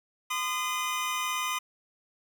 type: tone cluster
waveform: 25% pulse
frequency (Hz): 1024 / 1226 / 2993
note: C6 / D#6 / F#7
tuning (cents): -38 / -26 / +19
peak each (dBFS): -29 / -28 / -33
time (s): 0.3-1.59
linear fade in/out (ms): 10
effects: none